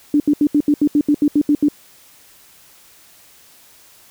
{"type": "tone bursts", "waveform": "sine", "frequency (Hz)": 293.7, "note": "D4", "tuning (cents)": 0, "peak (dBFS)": -10, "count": 12, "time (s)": [0.14, 1.685], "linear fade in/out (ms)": 2, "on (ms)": 60, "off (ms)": 75, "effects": ["white hiss -48 dBFS RMS until 4.1 s"]}